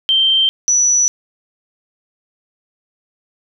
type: tone pair in turn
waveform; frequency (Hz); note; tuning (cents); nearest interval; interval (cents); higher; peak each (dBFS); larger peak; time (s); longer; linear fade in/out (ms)
sine; 3136 / 5920; G7 / F#8; 0 / 0; major seventh; 1100; second; -10; neither; 0.09-0.49 / 0.68-1.08; neither; 0
effects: none